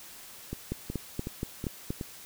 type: two click trains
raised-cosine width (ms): 3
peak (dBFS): -18 / -21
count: 6 / 5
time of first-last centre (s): 0.72-1.905 / 0.53-2.011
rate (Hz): 4.22 / 2.7
effects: white hiss -48 dBFS RMS until 2.25 s